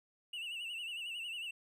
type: tone with vibrato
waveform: triangle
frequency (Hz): 2794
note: F7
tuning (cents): 0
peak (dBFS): -38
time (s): 0.33-1.51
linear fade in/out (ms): 5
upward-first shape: sine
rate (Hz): 11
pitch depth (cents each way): 96
effects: none